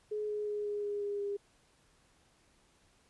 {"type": "tone with pitch steps", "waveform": "sine", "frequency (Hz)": [422.8, 419.6, 416.5, 413.4, 410.3, 407.2, 404.2], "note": ["G#4", "G#4", "G#4", "G#4", "G#4", "G#4", "G#4"], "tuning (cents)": [31, 18, 5, -8, -21, -34, -47], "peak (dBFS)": -33, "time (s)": [0.11, 1.37], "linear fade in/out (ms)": 10, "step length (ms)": 180, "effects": ["pink hiss -68 dBFS RMS until 3.09 s", "resampled to 24000 Hz"]}